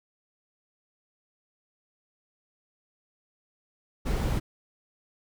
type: noise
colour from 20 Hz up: brown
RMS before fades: -27 dBFS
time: 4.05-4.4 s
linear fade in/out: 20 ms
effects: none